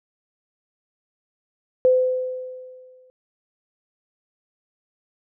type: tone with exponential decay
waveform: sine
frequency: 510 Hz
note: C5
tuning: 44 cents flat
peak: -11 dBFS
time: 1.85-3.1 s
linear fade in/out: 0 ms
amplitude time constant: 270 ms
effects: none